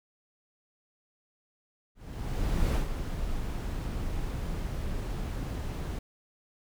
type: noise with ADSR envelope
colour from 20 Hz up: brown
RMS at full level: -25 dBFS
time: 1.95-5.99 s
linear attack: 800 ms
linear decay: 120 ms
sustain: -8 dB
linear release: 5 ms
effects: none